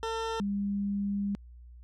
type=tone pair in turn; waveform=20% pulse / sine; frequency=450.9 / 200.9 Hz; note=A4 / G3; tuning=+42 / +43 cents; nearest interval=octave + major second; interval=1399 cents; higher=first; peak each=-26 / -28 dBFS; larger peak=first; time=0.03-0.4 / 0.4-1.35 s; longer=second; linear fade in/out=0 ms; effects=added 60 Hz sine -47 dBFS peak until 1.83 s + low-pass 6000 Hz 12 dB/octave